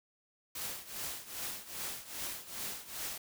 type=noise with tremolo; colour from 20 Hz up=white; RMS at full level=-38 dBFS; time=0.55-3.18 s; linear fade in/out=5 ms; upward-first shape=triangle; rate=2.5 Hz; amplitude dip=85%; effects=none